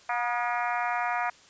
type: harmonic tone with a mistuned harmonic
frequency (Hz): 240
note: B3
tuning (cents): -49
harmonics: 3 / 4 / 5 / 6 / 7 / 8 / 9 / 10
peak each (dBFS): -30 / -32 / -34 / -36 / -37 / -38 / -39 / -40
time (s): 0.09-1.3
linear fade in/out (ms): 5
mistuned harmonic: 5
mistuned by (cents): +42
effects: white hiss -55 dBFS RMS until 1.49 s + resampled to 16000 Hz